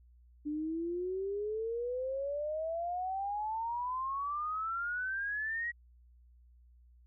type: exponential sweep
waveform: sine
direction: up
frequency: 293.7 to 1924 Hz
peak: -33 dBFS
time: 0.45-5.72 s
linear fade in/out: 20 ms
effects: added 60 Hz sine -58 dBFS peak until 7.06 s